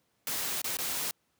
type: noise with dropouts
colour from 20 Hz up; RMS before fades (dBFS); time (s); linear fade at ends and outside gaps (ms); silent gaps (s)
white; -33; 0.27-1.11; 1; 0.617-0.643 / 0.77-0.787
effects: pink hiss -74 dBFS RMS until 1.39 s + high-pass 100 Hz 12 dB/octave